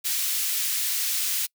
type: high-pass noise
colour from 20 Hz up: white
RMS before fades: -26 dBFS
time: 0.04-1.47 s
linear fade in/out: 20 ms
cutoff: 2400 Hz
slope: 12 dB/octave
effects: noise-tail reverb RT60 0.1 s tail -26 dB re dry